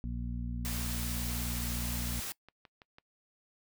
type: harmonic tone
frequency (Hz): 59.5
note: A#1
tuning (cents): +36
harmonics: 1 / 2 / 3 / 4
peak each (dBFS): -36 / -41 / -44 / -42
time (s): 0.04-2.2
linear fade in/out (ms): 0
type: noise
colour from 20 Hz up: white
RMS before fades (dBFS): -39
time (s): 0.65-2.32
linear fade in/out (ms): 0
type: click train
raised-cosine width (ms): 0.3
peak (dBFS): -36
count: 5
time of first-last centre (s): 2.32-2.984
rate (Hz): 6.02
effects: noise-tail reverb RT60 0.1 s tail -23 dB re dry